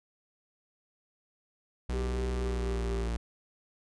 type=tone with pitch glide; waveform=45% pulse; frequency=61.74 to 57.61 Hz; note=B1 to A#1; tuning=0 to -20 cents; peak=-30 dBFS; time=1.89-3.17 s; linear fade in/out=5 ms; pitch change=-120 cents; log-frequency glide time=2.36-2.99 s
type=tone with tremolo; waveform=triangle; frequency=392 Hz; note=G4; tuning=in tune; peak=-32 dBFS; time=1.93-3.08 s; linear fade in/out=5 ms; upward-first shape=triangle; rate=4.2 Hz; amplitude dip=50%
effects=resampled to 22050 Hz